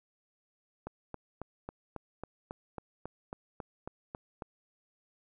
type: click train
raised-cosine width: 1 ms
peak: -25 dBFS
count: 14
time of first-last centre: 0.87-4.422 s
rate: 3.66 Hz
effects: none